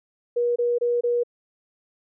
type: tone bursts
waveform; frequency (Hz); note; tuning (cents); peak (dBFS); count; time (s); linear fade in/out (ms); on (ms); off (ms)
sine; 480; B4; -49; -19; 4; 0.36-1.235; 10; 200; 25
effects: none